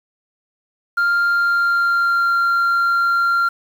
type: tone with pitch glide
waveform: sine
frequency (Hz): 1396.9 to 1383.3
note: F6 to F6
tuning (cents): 0 to -17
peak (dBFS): -11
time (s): 0.97-3.49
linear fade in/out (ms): 10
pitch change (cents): -17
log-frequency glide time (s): 1.27-2.34
effects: tanh soft clip ceiling -13 dBFS + 7-bit